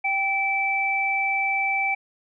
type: tone pair together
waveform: sine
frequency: 784 / 2320 Hz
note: G5 / D7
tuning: 0 / -22 cents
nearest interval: octave + perfect fifth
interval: 1878 cents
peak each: -26 / -22 dBFS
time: 0.04-1.95 s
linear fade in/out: 10 ms
effects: none